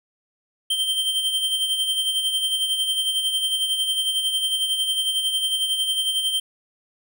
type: tone with tremolo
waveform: square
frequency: 3136 Hz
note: G7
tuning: in tune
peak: -19 dBFS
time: 0.7-6.4 s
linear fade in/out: 5 ms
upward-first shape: sine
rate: 11 Hz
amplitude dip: 50%
effects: none